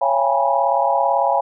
sine tone cluster, 554 / 682 / 803 / 841 / 973 Hz, C#5 / F5 / G5 / G#5 / B5, -1 / -41 / +41 / +22 / -26 cents, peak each -21 dBFS, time 0.01-1.41 s, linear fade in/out 10 ms, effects none

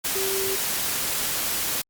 sine tone in noise, 386.9 Hz, G4, 23 cents flat, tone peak -27 dBFS, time 0.15-0.56 s, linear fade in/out 10 ms, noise white, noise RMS -26 dBFS, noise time 0.04-1.82 s, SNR -4 dB, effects Opus 48 kbps

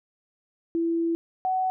sine tone pair in turn, 333.5 / 748.7 Hz, E4 / F#5, +20 / +20 cents, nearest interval octave + major second, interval 1400 cents, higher second, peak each -22 dBFS, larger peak neither, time 0.75-1.15 / 1.45-1.7 s, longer first, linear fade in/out 0 ms, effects none

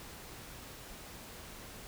silence, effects pink hiss -49 dBFS RMS until 1.87 s

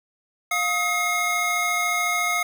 square tone cluster, 705 / 1265 / 2149 Hz, F5 / D#6 / C7, +16 / +28 / +46 cents, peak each -29 / -27 / -24 dBFS, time 0.51-2.43 s, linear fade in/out 5 ms, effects none

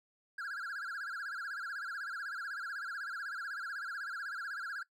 triangle tone with vibrato, 1500 Hz, F#6, 23 cents sharp, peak -36 dBFS, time 0.38-4.83 s, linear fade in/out 5 ms, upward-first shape sine, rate 16 Hz, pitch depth 190 cents each way, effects noise-tail reverb RT60 0.1 s tail -18 dB re dry

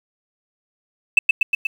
sine tone with echo, 2637 Hz, E7, in tune, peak -5 dBFS, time 1.17-1.19 s, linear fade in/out 5 ms, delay 120 ms, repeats 4, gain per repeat -3 dB, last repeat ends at 1.67 s, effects tanh soft clip ceiling -5 dBFS + 7-bit

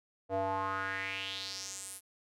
square tone with band-pass filter sweep, 96.4 Hz, G2, 28 cents flat, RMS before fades -37 dBFS, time 0.29-2.01 s, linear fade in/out 50 ms, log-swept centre 580 to 11000 Hz, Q 4, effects none

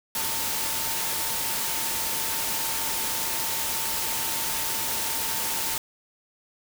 sine tone in noise, 901 Hz, A5, 41 cents sharp, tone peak -38 dBFS, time 0.15-5.78 s, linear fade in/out 2 ms, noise white, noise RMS -28 dBFS, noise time 0.15-5.78 s, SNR -13 dB, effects none

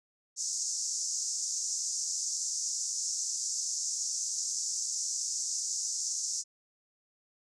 white band-pass noise, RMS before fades -34 dBFS, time 0.36-6.44 s, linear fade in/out 50 ms, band 5500 to 7300 Hz, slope 48 dB/octave, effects none

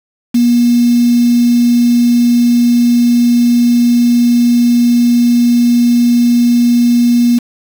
sine tone with quantisation, 239.8 Hz, A#3, 49 cents sharp, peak -6 dBFS, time 0.34-7.39 s, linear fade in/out 10 ms, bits 4, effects none

